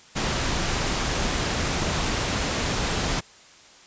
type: noise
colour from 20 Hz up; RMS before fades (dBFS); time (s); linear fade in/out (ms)
pink; -25; 0.15-3.21; 20
effects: white hiss -50 dBFS RMS until 3.86 s + resampled to 16000 Hz